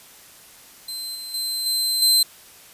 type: tone with level steps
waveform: sawtooth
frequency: 4100 Hz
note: C8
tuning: 36 cents flat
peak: -26 / -29 / -21 / -17 / -11 dBFS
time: 0.88-2.23 s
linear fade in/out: 5 ms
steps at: 1.15 / 1.34 / 1.66 / 2.02 s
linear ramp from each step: 2 ms
effects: white hiss -47 dBFS RMS until 2.73 s + resampled to 32000 Hz